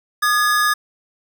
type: tone pair together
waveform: square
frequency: 1223.1 / 1686 Hz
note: D#6 / G#6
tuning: -30 / +26 cents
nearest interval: tritone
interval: 556 cents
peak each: -18 dBFS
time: 0.22-0.74 s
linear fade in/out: 10 ms
effects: 8-bit